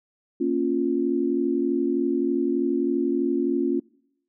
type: chord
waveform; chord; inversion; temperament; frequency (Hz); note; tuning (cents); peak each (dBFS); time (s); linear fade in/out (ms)
sine; Bb minor; none; equal with one note detuned; 233.9 / 277.2 / 349.2; Bb3 / Db4 / F4; +6 / 0 / 0; -28 / -24 / -24; 0.4-3.8; 10
effects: noise-tail reverb RT60 0.8 s tail -26 dB re dry